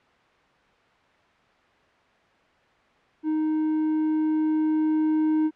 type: tone with level ramp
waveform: triangle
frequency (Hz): 311.1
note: D#4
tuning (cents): 0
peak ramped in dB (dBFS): -20 to -17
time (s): 3.23-5.51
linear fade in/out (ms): 50
effects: white hiss -59 dBFS RMS until 5.55 s + low-pass 2000 Hz 12 dB/octave